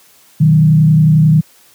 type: tone with frequency modulation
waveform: sine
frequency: 155.56 Hz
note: D#3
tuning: in tune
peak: -5 dBFS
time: 0.4-1.41 s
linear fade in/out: 10 ms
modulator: 31.2 Hz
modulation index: 0.61
effects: white hiss -47 dBFS RMS until 1.74 s + high-pass 80 Hz 12 dB/octave